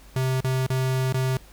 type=tone with dropouts; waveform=square; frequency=130.4 Hz; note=C3; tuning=5 cents flat; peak=-22 dBFS; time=0.16-1.37 s; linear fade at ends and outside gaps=2 ms; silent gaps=0.406-0.444 / 0.666-0.701 / 1.126-1.143 s; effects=added 50 Hz sine -47 dBFS peak until 1.52 s + pink hiss -52 dBFS RMS until 1.52 s